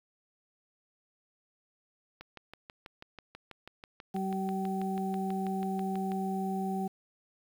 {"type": "click train", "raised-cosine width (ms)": 0.3, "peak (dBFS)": -29, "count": 25, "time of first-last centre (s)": [2.21, 6.119], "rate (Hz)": 6.14}
{"type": "harmonic tone", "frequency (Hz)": 191.6, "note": "G3", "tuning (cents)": -39, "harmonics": [1, 2, 4], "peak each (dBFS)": [-32, -38, -36], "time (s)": [4.14, 6.88], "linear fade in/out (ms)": 10}
{"effects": ["9-bit"]}